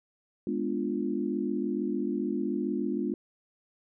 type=chord; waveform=sine; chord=G# diminished seventh; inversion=none; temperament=equal; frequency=207.7 / 246.9 / 293.7 / 349.2 Hz; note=G#3 / B3 / D4 / F4; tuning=0 / 0 / 0 / 0 cents; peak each=-33 dBFS; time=0.47-3.14 s; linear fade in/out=2 ms; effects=none